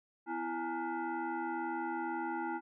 sine tone with frequency modulation, 250 Hz, B3, 21 cents sharp, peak -34 dBFS, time 0.26-2.61 s, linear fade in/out 50 ms, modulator 582 Hz, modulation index 1.9, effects none

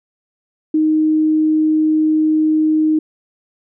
sine tone, 311.1 Hz, D#4, in tune, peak -11 dBFS, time 0.74-2.99 s, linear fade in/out 5 ms, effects none

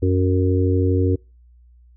harmonic tone, 92.5 Hz, F#2, in tune, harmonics 1 / 3 / 4 / 5, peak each -17 / -22 / -23 / -24 dBFS, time 0.02-1.16 s, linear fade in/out 10 ms, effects noise-tail reverb RT60 0.3 s tail -26 dB re dry + added 60 Hz sine -47 dBFS peak until 1.96 s

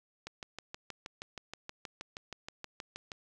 click train, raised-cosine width 0.2 ms, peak -24 dBFS, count 19, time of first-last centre 0.27-3.118 s, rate 6.32 Hz, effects none

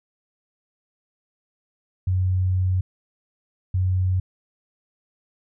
sine tone bursts at uneven times, 92.5 Hz, F#2, in tune, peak -18 dBFS, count 2, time 2.07-2.81 / 3.74-4.2 s, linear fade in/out 5 ms, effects none

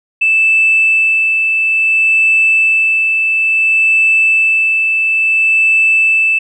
sine tone with tremolo, 2637 Hz, E7, in tune, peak -6 dBFS, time 0.21-6.39 s, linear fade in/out 10 ms, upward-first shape sine, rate 0.58 Hz, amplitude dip 35%, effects tanh soft clip ceiling -2 dBFS

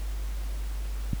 click, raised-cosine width 5 ms, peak -14 dBFS, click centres 1.133 s, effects added 50 Hz sine -29 dBFS peak until 1.2 s + pink hiss -47 dBFS RMS until 1.2 s

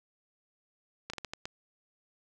slowing click train, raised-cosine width 0.2 ms, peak -20 dBFS, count 6, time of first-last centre 1.1-1.455 s, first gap 35 ms, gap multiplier 1.36, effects none

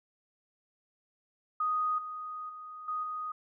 sine tone with level steps, 1244.5 Hz, D#6, in tune, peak -27 / -37 / -42 / -31 / -34 dBFS, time 1.6-3.32 s, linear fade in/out 5 ms, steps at 1.98 / 2.49 / 2.88 / 3.03 s, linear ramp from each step 5 ms, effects none

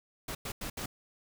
pink noise bursts at uneven times, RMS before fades -38 dBFS, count 4, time 0.28-0.35 / 0.45-0.52 / 0.61-0.7 / 0.77-0.86 s, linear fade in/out 5 ms, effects none

